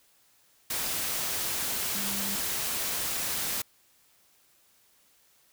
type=tone in noise; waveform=sine; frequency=200 Hz; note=G3; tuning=35 cents sharp; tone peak=-38 dBFS; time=1.95-2.36 s; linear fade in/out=5 ms; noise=white; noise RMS=-31 dBFS; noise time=0.7-3.62 s; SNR=-10 dB; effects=white hiss -64 dBFS RMS until 5.52 s